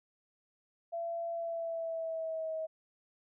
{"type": "tone with pitch glide", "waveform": "sine", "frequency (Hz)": [675, 637.9], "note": ["E5", "D#5"], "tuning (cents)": [41, 43], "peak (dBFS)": -34, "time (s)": [0.92, 2.67], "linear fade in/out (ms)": 20, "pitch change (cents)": -98, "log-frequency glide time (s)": [1.32, 2.54], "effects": []}